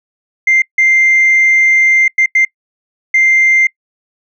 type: tone bursts at uneven times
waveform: sine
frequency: 2093 Hz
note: C7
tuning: in tune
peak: -5 dBFS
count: 5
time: 0.47-0.62 / 0.78-2.08 / 2.18-2.26 / 2.35-2.45 / 3.14-3.67 s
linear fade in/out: 5 ms
effects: noise-tail reverb RT60 0.1 s tail -24 dB re dry + tanh soft clip ceiling -3 dBFS